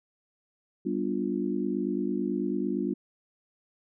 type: chord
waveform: sine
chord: G dominant seventh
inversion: none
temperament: just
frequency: 196 / 245 / 294 / 352.8 Hz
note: G3 / B3 / D4 / F4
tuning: 0 / -14 / +2 / +18 cents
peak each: -32 dBFS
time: 0.85-2.94 s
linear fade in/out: 10 ms
effects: none